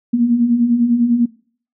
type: beating tone pair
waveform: sine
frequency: 229.3 / 239.3 Hz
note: A#3 / A#3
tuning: -28 / +46 cents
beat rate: 10 Hz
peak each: -19 / -12 dBFS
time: 0.13-1.26 s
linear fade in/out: 10 ms
effects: noise-tail reverb RT60 0.5 s tail -22 dB re dry